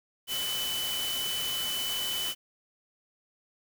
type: tone in noise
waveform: sine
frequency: 3000 Hz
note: F#7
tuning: 23 cents sharp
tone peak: -31 dBFS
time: 0.27-2.35 s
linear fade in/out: 50 ms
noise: white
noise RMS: -35 dBFS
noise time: 0.27-2.35 s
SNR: +1 dB
effects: none